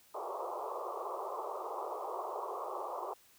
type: band-pass noise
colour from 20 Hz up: white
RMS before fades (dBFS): -40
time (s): 0.14-3.14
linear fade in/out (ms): 10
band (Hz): 360 to 1200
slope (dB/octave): 96
effects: white hiss -64 dBFS RMS until 3.38 s